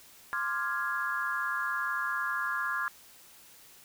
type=chord; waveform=sine; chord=D half-diminished seventh; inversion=third; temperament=equal with one note detuned; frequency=1046.5 / 1184.2 / 1396.9 / 1661.2 Hz; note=C6 / D6 / F6 / Ab6; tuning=0 / +14 / 0 / 0 cents; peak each=-36 / -37 / -34 / -33 dBFS; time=0.33-2.88 s; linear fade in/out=0 ms; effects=white hiss -55 dBFS RMS until 3.84 s